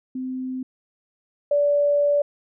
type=tone pair in turn; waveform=sine; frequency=257.8 / 578.7 Hz; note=C4 / D5; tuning=-26 / -26 cents; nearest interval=octave + major second; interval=1400 cents; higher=second; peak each=-26 / -16 dBFS; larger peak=second; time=0.15-0.63 / 1.51-2.22 s; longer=second; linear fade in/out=5 ms; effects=none